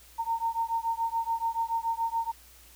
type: beating tone pair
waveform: sine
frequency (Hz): 912 / 919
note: A#5 / A#5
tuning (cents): -38 / -25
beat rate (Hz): 7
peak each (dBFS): -30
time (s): 0.18-2.32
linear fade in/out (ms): 20
effects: added 60 Hz sine -57 dBFS peak until 2.75 s + white hiss -55 dBFS RMS until 2.75 s